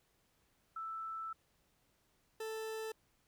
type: tone pair in turn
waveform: sine / 40% pulse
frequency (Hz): 1321 / 440.8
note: E6 / A4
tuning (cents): +3 / +3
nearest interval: octave + perfect fifth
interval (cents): 1900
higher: first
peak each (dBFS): -40 / -39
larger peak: second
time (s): 0.76-1.33 / 2.4-2.92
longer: first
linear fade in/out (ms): 5
effects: pink hiss -75 dBFS RMS until 3.27 s